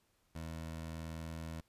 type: tone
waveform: 20% pulse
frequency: 81 Hz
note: E2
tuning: 30 cents flat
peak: -37 dBFS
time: 0.35-1.61 s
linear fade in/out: 5 ms
effects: pink hiss -75 dBFS RMS until 1.68 s + resampled to 32000 Hz